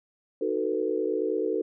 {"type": "chord", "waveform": "sine", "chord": "B dominant seventh", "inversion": "first", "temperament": "just", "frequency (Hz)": [308.7, 370.4, 444.5, 493.9], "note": ["D#4", "F#4", "A4", "B4"], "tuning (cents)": [-14, 2, 18, 0], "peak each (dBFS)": [-32, -30, -28, -32], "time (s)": [0.41, 1.62], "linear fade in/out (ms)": 5, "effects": []}